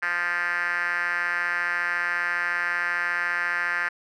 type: tone with band-pass filter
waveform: 5% pulse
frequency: 174.61 Hz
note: F3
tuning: in tune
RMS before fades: -26 dBFS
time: 0.02-3.89 s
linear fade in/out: 10 ms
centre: 1700 Hz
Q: 4.5
effects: none